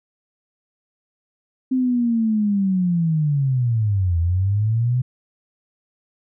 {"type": "linear two-way sweep", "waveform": "sine", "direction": "down then up", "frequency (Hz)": [261.6, 82.41, 127.9], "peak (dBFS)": -16, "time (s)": [1.71, 5.02], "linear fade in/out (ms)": 10, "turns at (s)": 4.19, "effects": []}